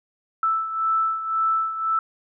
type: beating tone pair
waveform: sine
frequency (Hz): 1318.5 / 1320.4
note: E6 / E6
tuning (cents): 0 / +2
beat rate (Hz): 1.9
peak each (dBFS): -21 / -27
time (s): 0.43-1.99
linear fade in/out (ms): 2
effects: none